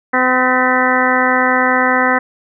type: harmonic tone with a mistuned harmonic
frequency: 255 Hz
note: C4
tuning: 44 cents flat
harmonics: 1 / 2 / 3 / 4 / 5 / 6 / 7 / 8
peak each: -19 / -19 / -19 / -19 / -19 / -19 / -19 / -19 dBFS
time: 0.13-2.19 s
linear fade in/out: 10 ms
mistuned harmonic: 8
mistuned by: -60 cents
effects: none